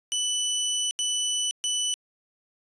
20% pulse tone bursts at uneven times, 2982 Hz, F#7, 13 cents sharp, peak -19 dBFS, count 3, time 0.12-0.91 / 0.99-1.51 / 1.64-1.94 s, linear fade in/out 0 ms, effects resampled to 22050 Hz

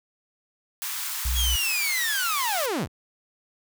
white high-pass noise, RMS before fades -31 dBFS, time 0.82-2.66 s, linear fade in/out 0 ms, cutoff 840 Hz, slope 48 dB/octave
sine tone, 62 Hz, B1, 7 cents sharp, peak -23 dBFS, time 1.25-1.56 s, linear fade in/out 5 ms
sawtooth linear sweep, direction down, 3377 to 45.04 Hz, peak -21 dBFS, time 1.34-2.88 s, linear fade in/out 50 ms
effects none

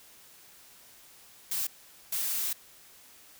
blue noise bursts at uneven times, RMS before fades -31 dBFS, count 2, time 1.51-1.67 / 2.12-2.53 s, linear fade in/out 5 ms, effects white hiss -55 dBFS RMS until 3.39 s

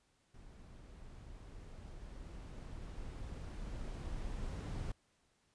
brown noise with level ramp, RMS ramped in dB -55 to -40 dBFS, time 0.34-4.92 s, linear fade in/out 5 ms, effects pink hiss -75 dBFS RMS until 5.54 s + resampled to 22050 Hz

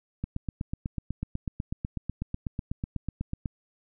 click train, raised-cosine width 5 ms, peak -18 dBFS, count 27, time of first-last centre 0.24-3.458 s, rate 8.08 Hz, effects none

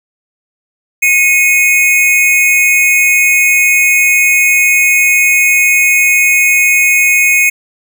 square tone pair together, 2178 / 2498 Hz, C#7 / D#7, -31 / +6 cents, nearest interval major second, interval 237 cents, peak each -10 dBFS, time 1.02-7.5 s, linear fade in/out 10 ms, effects none

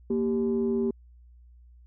sine tone pair together, 233.1 / 392 Hz, A#3 / G4, 0 / 0 cents, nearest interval major sixth, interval 900 cents, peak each -25 dBFS, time 0.1-0.91 s, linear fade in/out 5 ms, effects tanh soft clip ceiling -18 dBFS + added 60 Hz sine -50 dBFS peak until 1.86 s

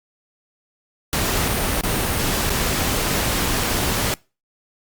pink noise with dropouts, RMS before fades -21 dBFS, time 1.13-4.14 s, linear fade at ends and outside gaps 0 ms, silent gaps 1.809-1.836 / 2.495-2.503 s, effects noise-tail reverb RT60 0.3 s tail -25 dB re dry + Opus 48 kbps

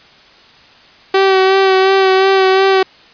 sawtooth tone with vibrato, 382.9 Hz, G4, 41 cents flat, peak -4 dBFS, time 1.14-2.83 s, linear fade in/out 5 ms, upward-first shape sine, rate 2.8 Hz, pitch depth 23 cents each way, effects white hiss -43 dBFS RMS until 3.13 s + resampled to 11025 Hz

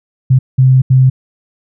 sine tone bursts at uneven times, 130.3 Hz, C3, 7 cents flat, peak -4 dBFS, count 3, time 0.3-0.39 / 0.58-0.82 / 0.9-1.1 s, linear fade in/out 10 ms, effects none

